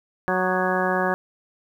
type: harmonic tone with a mistuned harmonic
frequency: 185 Hz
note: F#3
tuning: in tune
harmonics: 1 / 2 / 3 / 4 / 5 / 6 / 7 / 8 / 9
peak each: -28 / -27 / -27 / -27 / -30 / -30 / -33 / -32 / -27 dBFS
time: 0.28-1.14 s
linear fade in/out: 0 ms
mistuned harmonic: 7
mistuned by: -77 cents
effects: 9-bit